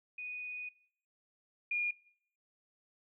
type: tone pair in turn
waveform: sine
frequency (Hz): 2479 / 2427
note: D#7 / D#7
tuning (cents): -7 / -44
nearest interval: unison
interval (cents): 37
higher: first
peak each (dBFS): -40 / -31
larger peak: second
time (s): 0.18-0.69 / 1.71-1.91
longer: first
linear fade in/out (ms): 5
effects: noise-tail reverb RT60 0.6 s tail -20 dB re dry